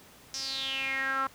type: tone with band-pass filter sweep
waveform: sawtooth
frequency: 268.6 Hz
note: C4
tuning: 46 cents sharp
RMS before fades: -32 dBFS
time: 0.34-1.27 s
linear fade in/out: 2 ms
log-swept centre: 5700 to 1200 Hz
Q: 7
effects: pink hiss -54 dBFS RMS until 1.34 s + high-pass 60 Hz 12 dB/octave